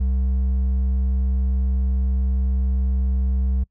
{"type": "tone with hard clipping", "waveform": "sine", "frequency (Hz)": 64.8, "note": "C2", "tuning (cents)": -16, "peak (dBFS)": -19, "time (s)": [0, 3.64], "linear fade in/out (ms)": 10, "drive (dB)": 4, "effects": ["noise-tail reverb RT60 0.1 s tail -24 dB re dry"]}